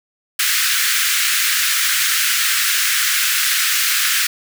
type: high-pass noise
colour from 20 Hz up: pink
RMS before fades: -17 dBFS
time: 0.39-4.27 s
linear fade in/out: 5 ms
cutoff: 1400 Hz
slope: 48 dB/octave
effects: none